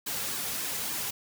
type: noise with flanger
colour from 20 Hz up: white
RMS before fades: -33 dBFS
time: 0.06-1.11 s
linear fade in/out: 10 ms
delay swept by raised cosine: 1.4 to 3.3 ms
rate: 3.5 Hz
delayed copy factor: -0.6
effects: none